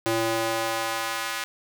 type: tone with high-pass filter sweep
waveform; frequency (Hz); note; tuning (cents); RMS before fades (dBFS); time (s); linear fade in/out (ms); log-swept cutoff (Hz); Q
square; 113.3; A#2; -49; -27; 0.06-1.44; 0; 310 to 1500; 1
effects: none